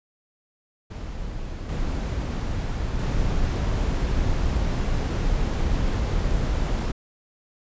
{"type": "noise with level steps", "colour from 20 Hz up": "brown", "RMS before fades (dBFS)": [-32, -26, -23], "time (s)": [0.9, 6.92], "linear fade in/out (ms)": 10, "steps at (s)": [1.69, 2.99], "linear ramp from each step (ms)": 2, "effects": ["resampled to 16000 Hz"]}